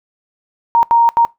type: tone bursts at uneven times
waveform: sine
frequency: 932.3 Hz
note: A#5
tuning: in tune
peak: -7 dBFS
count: 3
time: 0.75-0.83 / 0.91-1.09 / 1.17-1.25 s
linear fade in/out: 0 ms
effects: noise-tail reverb RT60 0.2 s tail -23 dB re dry